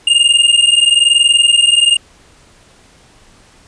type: tone pair together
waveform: square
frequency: 2816 / 2837 Hz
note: F7 / F7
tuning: +14 / +27 cents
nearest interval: unison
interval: 13 cents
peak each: -11 dBFS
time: 0.07-1.97 s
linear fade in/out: 5 ms
effects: pink hiss -46 dBFS RMS until 3.67 s + resampled to 22050 Hz